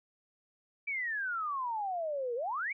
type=exponential two-way sweep; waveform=sine; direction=down then up; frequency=2340 to 460 to 2340 Hz; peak=-32 dBFS; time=0.87-2.73 s; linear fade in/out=10 ms; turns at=2.35 s; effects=none